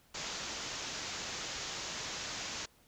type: low-pass noise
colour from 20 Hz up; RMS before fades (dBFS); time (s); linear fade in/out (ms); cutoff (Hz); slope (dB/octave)
white; -41; 0.14-2.66; 10; 7100; 96
effects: pink hiss -66 dBFS RMS until 2.87 s